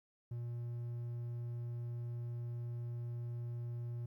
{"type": "tone", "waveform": "triangle", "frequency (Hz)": 119.2, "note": "A#2", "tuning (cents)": 39, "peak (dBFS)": -37, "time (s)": [0.31, 4.06], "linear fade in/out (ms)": 5, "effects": ["13-bit"]}